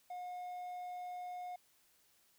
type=tone; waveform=triangle; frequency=720 Hz; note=F#5; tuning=47 cents flat; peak=-40 dBFS; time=0.1-1.56 s; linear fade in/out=5 ms; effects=white hiss -71 dBFS RMS until 2.38 s